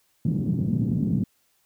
white band-pass noise, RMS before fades -24 dBFS, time 0.25-1.24 s, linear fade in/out 5 ms, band 120 to 200 Hz, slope 24 dB/octave, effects white hiss -67 dBFS RMS until 1.65 s

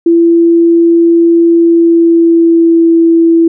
sine tone with pitch glide, 336.7 to 331.9 Hz, E4 to E4, +37 to +12 cents, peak -3 dBFS, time 0.06-3.48 s, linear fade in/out 5 ms, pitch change -25 cents, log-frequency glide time 1.5-2.91 s, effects none

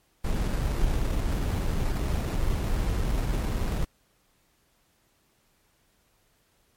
brown noise with sample-and-hold, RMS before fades -26 dBFS, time 0.24-3.85 s, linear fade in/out 10 ms, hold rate 3150 Hz, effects pink hiss -67 dBFS RMS until 6.76 s + MP3 64 kbps

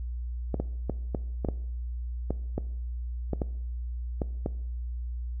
clicks, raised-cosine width 2 ms, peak -15 dBFS, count 12, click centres 0.543 / 0.6 / 0.897 / 1.148 / 1.448 / 1.487 / 2.306 / 2.58 / 3.333 / 3.418 / 4.218 / 4.461 s, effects noise-tail reverb RT60 0.7 s tail -19 dB re dry + added 60 Hz sine -31 dBFS peak until 5.4 s

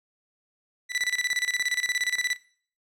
sawtooth tone with tremolo, 1975.5 Hz, B6, in tune, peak -19 dBFS, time 0.89-2.37 s, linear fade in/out 50 ms, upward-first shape square, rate 17 Hz, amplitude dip 80%, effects noise-tail reverb RT60 0.5 s tail -21 dB re dry + low-pass 9000 Hz 12 dB/octave

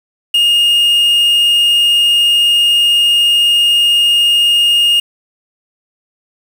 triangle tone with quantisation, 2843 Hz, F7, 30 cents sharp, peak -6 dBFS, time 0.34-5 s, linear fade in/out 5 ms, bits 5, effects none

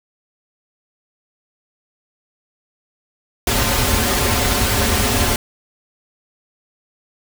pink noise with comb filter, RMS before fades -17 dBFS, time 3.47-5.36 s, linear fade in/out 2 ms, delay 6.2 ms, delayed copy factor -0.95, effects none

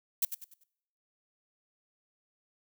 violet noise with echo, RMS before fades -27 dBFS, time 0.22-0.25 s, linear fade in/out 5 ms, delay 97 ms, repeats 4, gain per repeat -9 dB, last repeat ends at 0.638 s, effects noise-tail reverb RT60 0.8 s tail -25 dB re dry

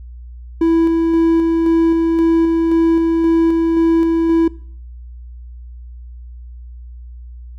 triangle tone with tremolo, 329.8 Hz, E4, 1 cent sharp, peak -8 dBFS, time 0.61-4.48 s, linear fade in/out 5 ms, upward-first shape square, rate 1.9 Hz, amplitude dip 25%, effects noise-tail reverb RT60 0.5 s tail -21 dB re dry + added 60 Hz sine -31 dBFS peak until 7.58 s

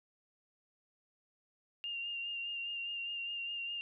sine tone with vibrato, 2794 Hz, F7, in tune, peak -37 dBFS, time 1.84-3.81 s, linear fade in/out 0 ms, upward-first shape sine, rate 4.9 Hz, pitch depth 25 cents each way, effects none

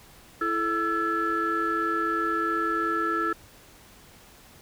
sine tone cluster, 332.4 / 435.3 / 1332 / 1711 Hz, E4 / A4 / E6 / A6, +15 / -19 / +18 / -49 cents, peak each -29 / -33 / -25 / -31 dBFS, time 0.41-3.33 s, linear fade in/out 5 ms, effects tanh soft clip ceiling -16 dBFS + pink hiss -52 dBFS RMS until 4.61 s

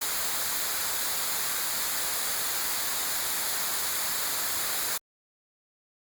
white noise with comb filter, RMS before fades -29 dBFS, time 0.01-4.98 s, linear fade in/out 10 ms, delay 0.35 ms, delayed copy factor -0.5, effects Opus 48 kbps

